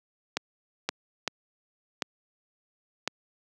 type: clicks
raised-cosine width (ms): 0.2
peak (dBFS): -9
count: 5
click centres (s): 0.37 / 0.89 / 1.277 / 2.022 / 3.076
effects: high-pass 200 Hz 12 dB/octave